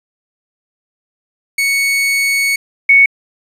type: tone pair in turn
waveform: 40% pulse / sine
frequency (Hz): 2220 / 2220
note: C#7 / C#7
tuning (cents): +2 / +2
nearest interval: unison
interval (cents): 0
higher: neither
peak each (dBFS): -11 / -4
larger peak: second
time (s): 1.58-2.56 / 2.89-3.06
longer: first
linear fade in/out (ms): 5
effects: resampled to 32000 Hz + 7-bit